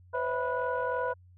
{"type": "tone cluster", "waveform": "sine", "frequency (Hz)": [503, 546, 651, 986, 1463], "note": ["B4", "C#5", "E5", "B5", "F#6"], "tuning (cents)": [32, -26, -22, -3, -20], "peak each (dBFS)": [-31, -38, -37, -32, -36], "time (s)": [0.13, 1.14], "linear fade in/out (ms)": 20, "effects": ["tanh soft clip ceiling -19 dBFS", "added 90 Hz sine -53 dBFS peak until 1.37 s"]}